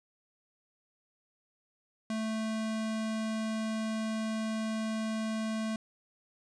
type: tone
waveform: square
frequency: 220 Hz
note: A3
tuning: in tune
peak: -32 dBFS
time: 2.1-5.76 s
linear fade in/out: 2 ms
effects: resampled to 22050 Hz + 10-bit